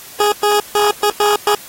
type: tone bursts at uneven times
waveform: 20% pulse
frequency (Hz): 415.1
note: G#4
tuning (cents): -1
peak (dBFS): -6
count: 6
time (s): 0.2-0.32 / 0.43-0.6 / 0.75-0.91 / 1.03-1.1 / 1.2-1.36 / 1.47-1.55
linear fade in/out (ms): 2
effects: white hiss -36 dBFS RMS until 1.68 s + AAC 48 kbps